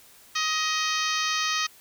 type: harmonic tone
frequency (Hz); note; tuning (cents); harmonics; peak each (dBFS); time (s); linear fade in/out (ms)
628; D#5; +16; 2 / 3 / 4 / 5 / 6 / 7 / 8 / 9 / 10; -29 / -31 / -32 / -33 / -34 / -34 / -35 / -36 / -36; 0.35-1.67; 10
effects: white hiss -53 dBFS RMS until 1.8 s